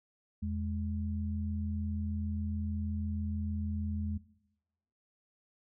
sine tone pair together, 83 / 209.5 Hz, E2 / G#3, +12 / +15 cents, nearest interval octave + major third, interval 1603 cents, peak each -34 / -36 dBFS, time 0.42-4.18 s, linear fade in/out 10 ms, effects noise-tail reverb RT60 0.9 s tail -19 dB re dry

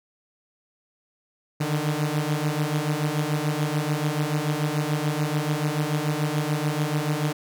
sawtooth beating tone pair, 147.1 / 154 Hz, D3 / D#3, +3 / -17 cents, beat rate 6.9 Hz, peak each -22 dBFS, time 1.6-7.33 s, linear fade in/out 10 ms, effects none

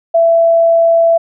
sine tone, 667 Hz, E5, 20 cents sharp, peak -6 dBFS, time 0.14-1.18 s, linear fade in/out 10 ms, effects none

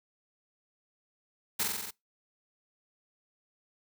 white noise with echo, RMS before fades -29 dBFS, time 1.59-1.64 s, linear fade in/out 10 ms, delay 45 ms, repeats 6, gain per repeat -2 dB, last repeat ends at 1.91 s, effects noise-tail reverb RT60 0.2 s tail -25 dB re dry

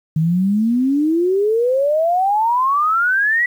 sine exponential sweep, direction up, 153.8 to 1975.5 Hz, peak -13 dBFS, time 0.16-3.46 s, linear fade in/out 5 ms, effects 8-bit

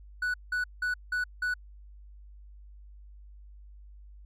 triangle tone bursts, 1480 Hz, F#6, in tune, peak -25 dBFS, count 5, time 0.22-1.54 s, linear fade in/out 5 ms, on 120 ms, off 180 ms, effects added 50 Hz sine -47 dBFS peak until 4.25 s

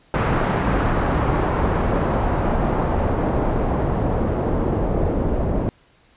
pink noise with low-pass filter sweep, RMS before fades -20 dBFS, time 0.14-5.69 s, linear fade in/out 0 ms, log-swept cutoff 1400 to 530 Hz, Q 0.99, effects pink hiss -56 dBFS RMS until 6.16 s + resampled to 8000 Hz

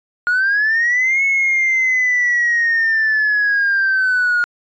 triangle linear two-way sweep, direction up then down, 1428 to 2200 to 1428 Hz, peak -10 dBFS, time 0.27-4.44 s, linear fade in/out 0 ms, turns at 1.24 s, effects tanh soft clip ceiling -9 dBFS + resampled to 16000 Hz

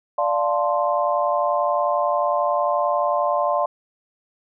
sine chord, D minor seventh, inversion none, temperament equal, 587.3 / 698.5 / 880 / 1046.5 Hz, D5 / F5 / A5 / C6, 0 / 0 / 0 / 0 cents, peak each -22 / -23 / -27 / -23 dBFS, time 0.18-3.66 s, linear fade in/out 5 ms, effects none

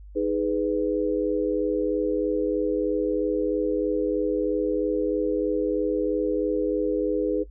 sine chord, G# minor, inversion second, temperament just, 311.5 / 415.3 / 498.4 Hz, D#4 / G#4 / B4, +2 / 0 / +16 cents, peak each -26 dBFS, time 0.15-7.44 s, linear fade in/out 20 ms, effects noise-tail reverb RT60 0.1 s tail -17 dB re dry + added 50 Hz sine -41 dBFS peak until 7.5 s

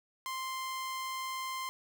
sawtooth tone, 1046.5 Hz, C6, in tune, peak -32 dBFS, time 0.26-1.69 s, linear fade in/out 0 ms, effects none

